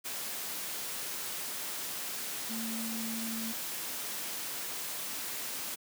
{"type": "tone in noise", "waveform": "sine", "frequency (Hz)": 225.6, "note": "A3", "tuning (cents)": 44, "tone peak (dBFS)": -36, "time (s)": [2.49, 3.53], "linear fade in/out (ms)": 20, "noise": "white", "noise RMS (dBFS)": -38, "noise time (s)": [0.04, 5.76], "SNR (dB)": -1, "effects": ["high-pass 150 Hz 12 dB/octave"]}